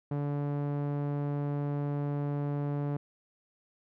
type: tone with low-pass filter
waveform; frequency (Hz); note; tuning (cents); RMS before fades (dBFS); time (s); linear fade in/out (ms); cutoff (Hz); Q
sawtooth; 144.2; D3; -31; -32; 0.11-2.97; 5; 870; 0.59
effects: none